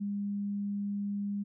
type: tone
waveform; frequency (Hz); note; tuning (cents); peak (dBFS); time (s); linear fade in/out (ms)
sine; 202.4; G#3; -44; -31; 0-1.44; 20
effects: none